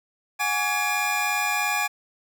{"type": "tone cluster", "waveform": "square", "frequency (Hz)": [731, 828, 1142, 1678, 2401], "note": ["F#5", "G#5", "D6", "G#6", "D7"], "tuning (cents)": [-21, -5, -49, 17, 38], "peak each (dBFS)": [-33, -29, -32, -30, -27], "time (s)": [0.39, 1.88], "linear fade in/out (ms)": 20, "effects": []}